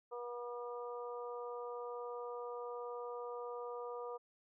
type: harmonic tone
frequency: 241.4 Hz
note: B3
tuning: 39 cents flat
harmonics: 2 / 3 / 4 / 5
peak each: -43 / -52 / -50 / -50 dBFS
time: 0.11-4.18 s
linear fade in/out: 20 ms
effects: none